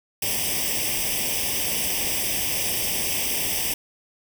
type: noise with comb filter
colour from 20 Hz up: white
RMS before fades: -25 dBFS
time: 0.22-3.74 s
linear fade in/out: 5 ms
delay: 0.36 ms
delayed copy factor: +1
effects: none